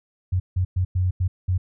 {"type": "tone bursts at uneven times", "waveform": "sine", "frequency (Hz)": 91.6, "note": "F#2", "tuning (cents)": -17, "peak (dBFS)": -18, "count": 6, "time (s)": [[0.32, 0.4], [0.56, 0.65], [0.76, 0.85], [0.95, 1.11], [1.2, 1.28], [1.48, 1.58]], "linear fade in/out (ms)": 10, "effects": []}